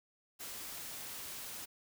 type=noise; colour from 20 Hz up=white; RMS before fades=-45 dBFS; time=0.39-1.66 s; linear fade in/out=20 ms; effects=none